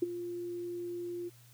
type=tone with ADSR envelope; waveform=sine; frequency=349.2 Hz; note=F4; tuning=in tune; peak=-23 dBFS; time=0.02-1.3 s; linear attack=7 ms; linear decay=20 ms; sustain=-13 dB; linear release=25 ms; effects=added 120 Hz sine -57 dBFS peak until 1.53 s + white hiss -62 dBFS RMS until 1.53 s